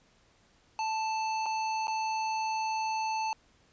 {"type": "tone with dropouts", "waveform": "square", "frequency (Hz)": 880, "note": "A5", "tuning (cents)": 0, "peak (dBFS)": -30, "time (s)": [0.79, 3.33], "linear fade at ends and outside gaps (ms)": 1, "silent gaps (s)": [[1.459, 1.463], [1.871, 1.88]], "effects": ["pink hiss -65 dBFS RMS until 3.72 s", "resampled to 16000 Hz"]}